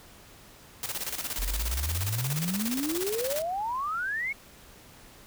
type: noise with tremolo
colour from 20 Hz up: white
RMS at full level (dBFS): -32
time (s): 0.83-3.42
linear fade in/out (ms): 2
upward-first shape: square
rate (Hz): 17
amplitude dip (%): 65
type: exponential sweep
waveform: sine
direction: up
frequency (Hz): 39.32 to 2243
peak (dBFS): -28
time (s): 1.38-4.33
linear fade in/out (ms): 10
effects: pink hiss -52 dBFS RMS until 5.26 s